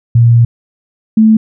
sine tone pair in turn, 117.6 / 219.3 Hz, A#2 / A3, +16 / -6 cents, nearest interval major seventh, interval 1078 cents, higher second, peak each -3 dBFS, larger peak neither, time 0.15-0.45 / 1.17-1.37 s, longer first, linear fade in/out 5 ms, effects none

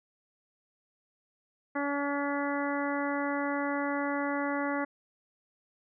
harmonic tone, 284.4 Hz, C#4, 45 cents sharp, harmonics 1 / 2 / 3 / 4 / 5 / 6 / 7, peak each -32 / -35 / -37 / -38 / -39 / -40 / -40 dBFS, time 1.75-4.85 s, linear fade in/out 10 ms, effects none

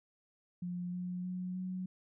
sine tone with pitch steps, 177.4 / 179.77 / 182.18 / 184.61 Hz, F3 / F#3 / F#3 / F#3, +27 / -50 / -27 / -4 cents, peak -36 dBFS, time 0.62-1.86 s, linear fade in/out 5 ms, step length 310 ms, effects none

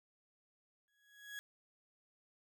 35% pulse tone with exponential growth, 1667 Hz, G#6, 6 cents sharp, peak -40 dBFS, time 0.88-1.39 s, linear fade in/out 0 ms, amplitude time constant 110 ms, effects none

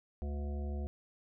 harmonic tone, 72 Hz, D2, 34 cents flat, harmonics 1 / 3 / 5 / 7 / 9 / 10, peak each -35 / -45 / -49 / -52 / -54 / -55 dBFS, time 0.22-0.87 s, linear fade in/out 0 ms, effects none

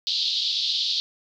white band-pass noise, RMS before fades -25 dBFS, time 0.07-1 s, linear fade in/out 0 ms, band 3400 to 4500 Hz, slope 48 dB/octave, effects none

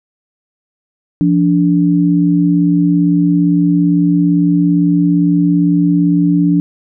sine tone pair together, 172.61 / 290.3 Hz, F3 / D4, -20 / -20 cents, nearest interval major sixth, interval 900 cents, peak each -11 dBFS, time 1.21-6.6 s, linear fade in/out 0 ms, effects none

